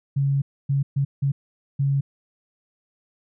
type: tone bursts at uneven times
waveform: sine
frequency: 138.8 Hz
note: C#3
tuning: 3 cents sharp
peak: -18 dBFS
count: 5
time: 0.16-0.42 / 0.69-0.83 / 0.96-1.05 / 1.22-1.32 / 1.79-2.01 s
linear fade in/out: 10 ms
effects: none